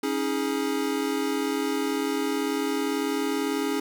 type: chord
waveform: square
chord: C# suspended second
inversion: none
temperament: equal with one note detuned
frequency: 277.2 / 317.3 / 415.3 Hz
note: C#4 / D#4 / G#4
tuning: 0 / +34 / 0 cents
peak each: -29 / -31 / -30 dBFS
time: 0.03-3.8 s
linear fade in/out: 5 ms
effects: 9-bit